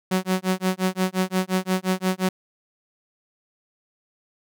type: tone with tremolo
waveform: sawtooth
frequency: 186.3 Hz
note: F#3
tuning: 12 cents sharp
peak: -14 dBFS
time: 0.11-2.29 s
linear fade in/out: 5 ms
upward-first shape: sine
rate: 5.7 Hz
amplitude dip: 100%
effects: none